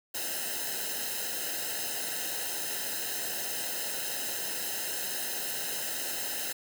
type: noise with comb filter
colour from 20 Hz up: white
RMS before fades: -34 dBFS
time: 0.14-6.53 s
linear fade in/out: 10 ms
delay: 0.87 ms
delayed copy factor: -1
effects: none